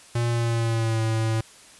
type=tone with pitch glide; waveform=square; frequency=118.3 to 111.72 Hz; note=A#2 to A2; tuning=+26 to +27 cents; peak=-22 dBFS; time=0.15-1.41 s; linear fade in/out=5 ms; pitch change=-99 cents; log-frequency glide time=0.29-1.02 s; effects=white hiss -49 dBFS RMS until 1.79 s + resampled to 24000 Hz